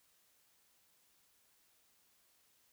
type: silence
effects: white hiss -72 dBFS RMS until 2.72 s